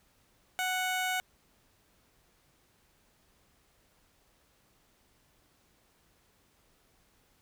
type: tone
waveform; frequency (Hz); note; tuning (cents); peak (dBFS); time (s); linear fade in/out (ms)
15% pulse; 740; F#5; 0; -23; 0.59-1.2; 0
effects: pink hiss -68 dBFS RMS until 7.41 s